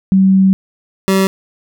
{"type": "tone pair in turn", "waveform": ["sine", "25% pulse"], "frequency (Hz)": [191.2, 192.09], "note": ["G3", "G3"], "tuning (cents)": [-43, -35], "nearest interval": "unison", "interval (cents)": 8, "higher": "second", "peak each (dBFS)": -6, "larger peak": "neither", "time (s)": [[0.12, 0.53], [1.08, 1.27]], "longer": "first", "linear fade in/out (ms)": 0, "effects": []}